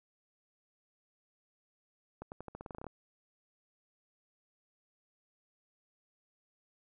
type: accelerating click train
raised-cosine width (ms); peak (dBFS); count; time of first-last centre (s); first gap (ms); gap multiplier
1; -29; 13; 2.22-2.867; 99; 0.88
effects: none